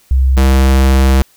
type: tone pair in turn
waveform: sine / square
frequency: 65.6 / 66.4 Hz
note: C2 / C2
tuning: +5 / +26 cents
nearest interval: unison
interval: 21 cents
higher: second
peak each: -7 dBFS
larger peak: neither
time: 0.11-0.37 / 0.37-1.22 s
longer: second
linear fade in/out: 0 ms
effects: white hiss -50 dBFS RMS until 1.36 s

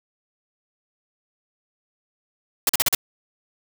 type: noise bursts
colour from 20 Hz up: white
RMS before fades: -18 dBFS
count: 5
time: 2.67-2.949 s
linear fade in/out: 2 ms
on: 23 ms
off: 41 ms
effects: none

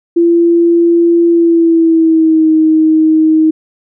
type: tone with pitch glide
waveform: sine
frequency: 339.9 to 315.3 Hz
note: F4 to D#4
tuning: -47 to +23 cents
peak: -5 dBFS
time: 0.16-3.51 s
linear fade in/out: 10 ms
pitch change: -130 cents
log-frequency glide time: 1.28-2.5 s
effects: none

